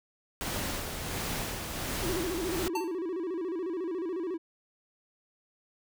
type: noise with tremolo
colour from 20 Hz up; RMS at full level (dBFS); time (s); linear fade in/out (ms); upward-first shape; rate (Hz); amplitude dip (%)
pink; -33; 0.41-2.68; 0; sine; 1.4; 40
type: tone with vibrato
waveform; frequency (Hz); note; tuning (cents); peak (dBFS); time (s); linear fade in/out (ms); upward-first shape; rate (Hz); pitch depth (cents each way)
triangle; 350.7; F4; +7; -29; 2.02-4.38; 20; square; 14; 120
type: tone with exponential decay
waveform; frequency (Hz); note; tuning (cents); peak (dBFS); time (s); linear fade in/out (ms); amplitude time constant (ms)
square; 895; A5; +29; -28; 2.75-2.98; 5; 50
effects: none